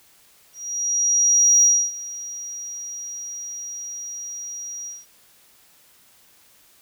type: tone with ADSR envelope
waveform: sine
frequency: 5740 Hz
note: F8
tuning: 47 cents sharp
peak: -10 dBFS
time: 0.53-5.06 s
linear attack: 1100 ms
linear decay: 280 ms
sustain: -20 dB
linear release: 190 ms
effects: tanh soft clip ceiling -7 dBFS + white hiss -55 dBFS RMS until 6.81 s